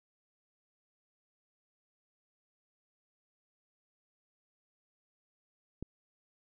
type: click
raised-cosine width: 3 ms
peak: -26 dBFS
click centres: 5.826 s
effects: none